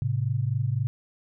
sine tone pair together, 109.54 / 133.4 Hz, A2 / C3, -7 / +34 cents, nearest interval minor third, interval 341 cents, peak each -26 dBFS, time 0.02-0.87 s, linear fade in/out 0 ms, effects none

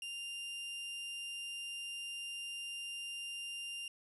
40% pulse tone, 2794 Hz, F7, in tune, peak -40 dBFS, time 0.02-3.88 s, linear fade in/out 2 ms, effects resampled to 32000 Hz

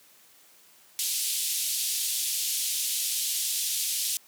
white band-pass noise, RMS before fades -29 dBFS, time 0.99-4.17 s, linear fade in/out 0 ms, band 3000 to 13000 Hz, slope 24 dB/octave, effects white hiss -57 dBFS RMS until 4.27 s + high-pass 150 Hz 12 dB/octave

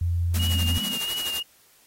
sine tone, 86 Hz, F2, 26 cents flat, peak -21 dBFS, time 0.01-0.78 s, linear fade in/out 5 ms
white noise with tremolo, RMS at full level -31 dBFS, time 0.34-1.4 s, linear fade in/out 0 ms, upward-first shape sine, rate 12 Hz, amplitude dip 65%
white band-pass noise, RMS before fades -36 dBFS, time 0.36-0.98 s, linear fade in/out 5 ms, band 170 to 260 Hz, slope 96 dB/octave
sine tone with vibrato, 2867 Hz, F7, 45 cents sharp, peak -27 dBFS, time 0.39-1.43 s, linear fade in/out 10 ms, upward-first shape triangle, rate 2.9 Hz, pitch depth 39 cents each way
effects white hiss -58 dBFS RMS until 1.86 s + AAC 48 kbps

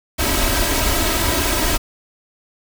pink noise with comb filter, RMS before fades -18 dBFS, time 0.18-1.78 s, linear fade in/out 20 ms, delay 3.1 ms, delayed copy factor +0.75, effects none

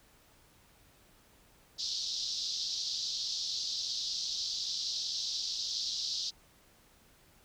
white band-pass noise, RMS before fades -36 dBFS, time 1.78-6.31 s, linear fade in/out 20 ms, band 3700 to 5500 Hz, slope 48 dB/octave, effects pink hiss -63 dBFS RMS until 7.44 s

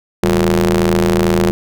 sawtooth ring-modulated tone, 82.41 Hz, E2, in tune, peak -4 dBFS, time 0.23-1.51 s, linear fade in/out 0 ms, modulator 274 Hz, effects none

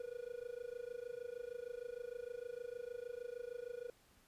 triangle tone with amplitude modulation, 484.2 Hz, B4, 34 cents flat, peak -38 dBFS, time 0-3.9 s, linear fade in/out 2 ms, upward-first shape sine, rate 26.5 Hz, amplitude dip 95%, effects pink hiss -69 dBFS RMS until 4.27 s + resampled to 32000 Hz

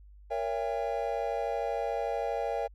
triangle chord, A# diminished seventh, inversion none, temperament just, 466.2 / 559.4 / 671.3 / 805.5 Hz, A#4 / C#5 / E5 / G5, 0 / +16 / +31 / +47 cents, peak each -33 dBFS, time 0.3-2.68 s, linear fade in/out 20 ms, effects added 50 Hz sine -50 dBFS peak until 2.74 s

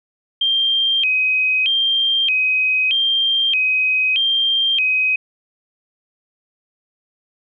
sine tone with vibrato, 2832 Hz, F7, 23 cents sharp, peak -14 dBFS, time 0.41-5.16 s, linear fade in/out 5 ms, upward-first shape square, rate 0.8 Hz, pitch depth 200 cents each way, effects none

